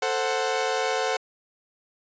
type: chord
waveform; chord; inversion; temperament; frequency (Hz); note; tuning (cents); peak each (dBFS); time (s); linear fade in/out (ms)
sawtooth; F# diminished; first; equal with one note detuned; 443.3 / 523.3 / 740; A4 / C5 / F#5; +13 / 0 / 0; -24; 0.02-1.17; 5
effects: resampled to 16000 Hz